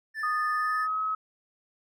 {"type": "tone with vibrato", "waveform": "triangle", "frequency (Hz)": 1760, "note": "A6", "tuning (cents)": 0, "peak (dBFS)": -29, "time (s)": [0.14, 0.88], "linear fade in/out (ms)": 50, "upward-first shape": "triangle", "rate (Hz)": 20, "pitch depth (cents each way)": 27}
{"type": "tone with pitch glide", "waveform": "sine", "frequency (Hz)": [1237, 1279.9], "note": ["D#6", "D#6"], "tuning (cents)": [-10, 49], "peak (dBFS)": -26, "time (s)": [0.23, 1.15], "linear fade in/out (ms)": 5, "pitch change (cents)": 59, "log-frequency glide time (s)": [0.55, 1.01]}
{"effects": []}